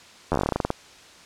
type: slowing click train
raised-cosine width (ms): 1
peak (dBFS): -8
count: 15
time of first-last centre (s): 0.32-0.704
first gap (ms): 11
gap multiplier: 1.13
effects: white hiss -48 dBFS RMS until 1.25 s + low-pass 6000 Hz 12 dB/octave